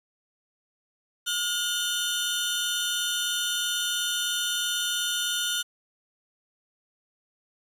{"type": "tone cluster", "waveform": "sawtooth", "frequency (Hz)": [1429, 3034, 3594], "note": ["F6", "F#7", "A7"], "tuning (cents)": [39, 43, 36], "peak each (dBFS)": -27, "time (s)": [1.26, 5.63], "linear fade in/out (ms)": 20, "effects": ["resampled to 32000 Hz", "9-bit"]}